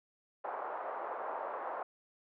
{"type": "band-pass noise", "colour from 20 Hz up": "pink", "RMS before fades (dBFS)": -40, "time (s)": [0.44, 1.83], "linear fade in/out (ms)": 5, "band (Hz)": [540, 1200], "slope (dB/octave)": 24, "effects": []}